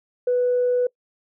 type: tone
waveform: sine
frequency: 493.9 Hz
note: B4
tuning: in tune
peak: -16 dBFS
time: 0.27-0.87 s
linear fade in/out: 5 ms
effects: noise-tail reverb RT60 0.1 s tail -24 dB re dry + tanh soft clip ceiling -13 dBFS